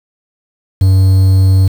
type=tone with quantisation; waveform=triangle; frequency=94.9 Hz; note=F#2; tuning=44 cents sharp; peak=-3 dBFS; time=0.81-1.68 s; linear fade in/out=5 ms; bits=5; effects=none